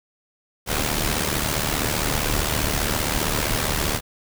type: noise with amplitude modulation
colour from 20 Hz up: pink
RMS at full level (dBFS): -20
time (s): 0.66-4.01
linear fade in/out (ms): 50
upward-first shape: sine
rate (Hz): 75.2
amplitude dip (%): 70
effects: none